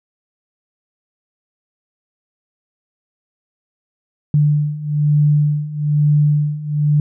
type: beating tone pair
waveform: sine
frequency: 147.6 / 148.7 Hz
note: D3 / D3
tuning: +9 / +22 cents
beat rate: 1.1 Hz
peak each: -17 / -14 dBFS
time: 4.34-7 s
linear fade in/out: 2 ms
effects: none